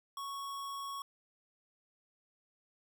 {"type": "tone", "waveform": "square", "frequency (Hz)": 1108.7, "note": "C#6", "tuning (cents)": 0, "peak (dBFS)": -40, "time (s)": [0.17, 1.02], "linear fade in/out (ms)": 2, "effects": []}